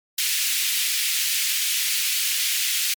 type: high-pass noise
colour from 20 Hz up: pink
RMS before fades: -23 dBFS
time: 0.18-2.94 s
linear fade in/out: 5 ms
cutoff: 2300 Hz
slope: 24 dB/octave
effects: MP3 96 kbps